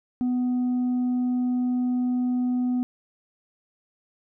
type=tone with tanh clipping; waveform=triangle; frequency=248.9 Hz; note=B3; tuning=14 cents sharp; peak=-22 dBFS; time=0.21-2.83 s; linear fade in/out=0 ms; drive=7 dB; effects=none